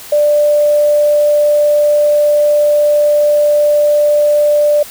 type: tone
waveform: sine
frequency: 591 Hz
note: D5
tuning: 11 cents sharp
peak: -7 dBFS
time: 0.12-4.83 s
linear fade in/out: 5 ms
effects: white hiss -32 dBFS RMS until 4.9 s